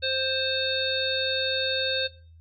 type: harmonic tone with a mistuned harmonic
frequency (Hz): 526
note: C5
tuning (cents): +9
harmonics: 1 / 3 / 5 / 7 / 8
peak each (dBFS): -30 / -32 / -33 / -29 / -31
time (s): 0.02-2.08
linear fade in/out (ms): 20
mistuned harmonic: 8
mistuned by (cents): +64
effects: noise-tail reverb RT60 0.4 s tail -18 dB re dry + added 82 Hz sine -48 dBFS peak until 2.4 s